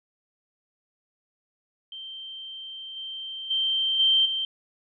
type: tone with level steps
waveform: sine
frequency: 3134 Hz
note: G7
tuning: 1 cent flat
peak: -36 / -33 / -22 / -17 / -25 dBFS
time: 1.92-4.45 s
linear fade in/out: 2 ms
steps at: 2.96 / 3.5 / 3.99 / 4.25 s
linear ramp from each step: 10 ms
effects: none